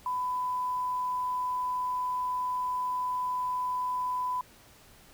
sine tone with quantisation, 1000 Hz, B5, 21 cents sharp, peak -28 dBFS, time 0.06-4.41 s, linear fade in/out 2 ms, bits 9, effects pink hiss -56 dBFS RMS until 5.13 s

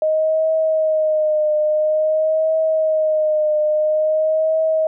sine tone with vibrato, 622.3 Hz, D#5, in tune, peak -14 dBFS, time 0.02-4.87 s, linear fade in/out 2 ms, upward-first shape triangle, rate 0.49 Hz, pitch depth 45 cents each way, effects none

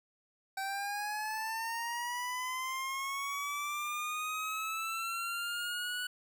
25% pulse linear sweep, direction up, 770 to 1480 Hz, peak -31 dBFS, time 0.57-6.07 s, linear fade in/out 5 ms, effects none

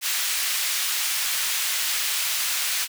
pink high-pass noise, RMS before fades -25 dBFS, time 0.01-2.88 s, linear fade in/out 50 ms, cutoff 2200 Hz, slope 12 dB/octave, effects none

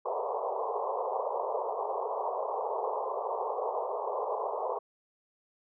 pink band-pass noise, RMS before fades -33 dBFS, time 0.05-4.79 s, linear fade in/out 10 ms, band 410 to 1100 Hz, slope 96 dB/octave, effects none

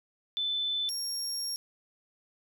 sine / 30% pulse tone pair in turn, 3517 / 5562 Hz, A7 / F8, -1 / -8 cents, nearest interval minor sixth, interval 793 cents, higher second, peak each -28 dBFS, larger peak neither, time 0.37-0.89 / 0.89-1.56 s, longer second, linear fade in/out 0 ms, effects none

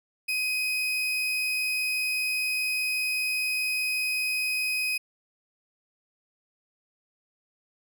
35% pulse tone, 2511 Hz, D#7, 15 cents sharp, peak -24 dBFS, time 0.28-4.98 s, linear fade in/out 10 ms, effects none

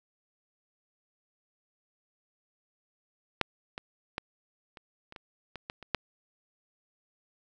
clicks, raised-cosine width 0.3 ms, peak -8 / -21 / -16 / -30 / -30 / -27 / -24 / -20 / -29 / -10 dBFS, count 10, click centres 3.413 / 3.779 / 4.181 / 4.772 / 5.124 / 5.162 / 5.557 / 5.699 / 5.827 / 5.947 s, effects none

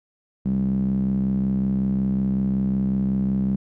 sawtooth tone with band-pass filter, 65.41 Hz, C2, in tune, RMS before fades -22 dBFS, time 0.45-3.56 s, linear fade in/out 5 ms, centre 190 Hz, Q 6.5, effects none

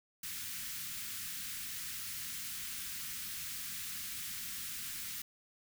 white band-stop noise, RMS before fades -42 dBFS, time 0.23-5.22 s, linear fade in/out 5 ms, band 240 to 1400 Hz, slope 24 dB/octave, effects none

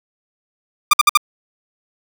sawtooth tone bursts, 1196 Hz, D6, 31 cents sharp, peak -3 dBFS, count 4, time 0.91-1.174 s, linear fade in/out 5 ms, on 24 ms, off 56 ms, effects none

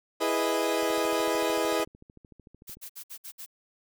30% pulse chord, E major seventh, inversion none, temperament equal, 329.6 / 415.3 / 493.9 / 622.3 Hz, E4 / G#4 / B4 / D#5, 0 / 0 / 0 / 0 cents, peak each -28 dBFS, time 0.2-1.85 s, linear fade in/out 20 ms
click train, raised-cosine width 3 ms, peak -38 dBFS, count 27, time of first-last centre 0.83-2.77 s, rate 13.4 Hz
blue noise bursts, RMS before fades -41 dBFS, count 6, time 2.67-3.463 s, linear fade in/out 20 ms, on 83 ms, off 59 ms
effects none

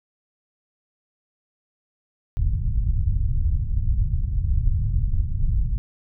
pink low-pass noise, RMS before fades -21 dBFS, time 2.37-5.78 s, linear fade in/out 0 ms, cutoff 110 Hz, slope 24 dB/octave, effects none

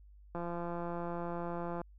click train, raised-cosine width 1 ms, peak -26 dBFS, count 253, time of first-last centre 0.35-1.815 s, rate 172 Hz, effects added 50 Hz sine -54 dBFS peak until 1.98 s

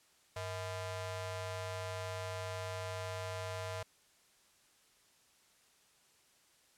sawtooth ring-modulated tone, 370 Hz, F#4, in tune, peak -32 dBFS, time 0.36-3.83 s, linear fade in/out 5 ms, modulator 271 Hz, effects white hiss -68 dBFS RMS until 6.77 s + low-pass 10000 Hz 12 dB/octave

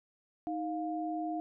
sine tone pair together, 313.9 / 704.7 Hz, D#4 / F5, +15 / +15 cents, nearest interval octave + major second, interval 1400 cents, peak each -35 / -36 dBFS, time 0.47-1.4 s, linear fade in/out 0 ms, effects none

